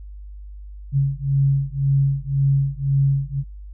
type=beating tone pair; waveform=sine; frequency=137.1 / 139 Hz; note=C#3 / C#3; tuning=-19 / +5 cents; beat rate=1.9 Hz; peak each=-19 dBFS; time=0.92-3.44 s; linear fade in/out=50 ms; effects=noise-tail reverb RT60 0.2 s tail -26 dB re dry + added 50 Hz sine -34 dBFS peak until 3.73 s